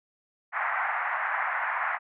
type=band-pass noise; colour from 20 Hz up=white; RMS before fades=-29 dBFS; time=0.52-1.99 s; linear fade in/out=50 ms; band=710 to 2000 Hz; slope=48 dB/octave; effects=none